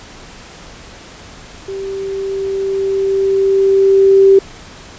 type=tone with level ramp; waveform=sine; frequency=389.4 Hz; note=G4; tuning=12 cents flat; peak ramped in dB=-21 to -3 dBFS; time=1.68-4.39 s; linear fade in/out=5 ms; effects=pink hiss -36 dBFS RMS until 4.98 s + resampled to 16000 Hz